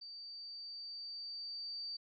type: tone with level ramp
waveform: sine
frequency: 4624 Hz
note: D8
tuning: 28 cents flat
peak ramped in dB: -47 to -40 dBFS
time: 0.01-1.97 s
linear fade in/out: 10 ms
effects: none